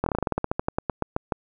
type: slowing click train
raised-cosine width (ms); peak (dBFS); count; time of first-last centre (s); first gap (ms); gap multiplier
1; -9; 19; 0.04-1.322; 23; 1.12
effects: none